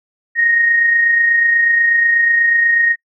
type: tone with amplitude modulation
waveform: sine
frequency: 1864.7 Hz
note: A#6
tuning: in tune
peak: -9 dBFS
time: 0.35-2.96 s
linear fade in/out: 50 ms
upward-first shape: sine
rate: 28.2 Hz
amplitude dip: 35%
effects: noise-tail reverb RT60 0.1 s tail -23 dB re dry